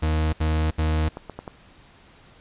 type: tone bursts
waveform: 40% pulse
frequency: 78.2 Hz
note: D#2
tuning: 9 cents sharp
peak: -19 dBFS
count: 3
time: 0.02-1.09 s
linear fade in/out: 10 ms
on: 310 ms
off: 70 ms
type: clicks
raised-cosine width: 1 ms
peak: -19 dBFS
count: 4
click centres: 1.171 / 1.297 / 1.39 / 1.478 s
effects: pink hiss -52 dBFS RMS until 2.4 s + resampled to 8000 Hz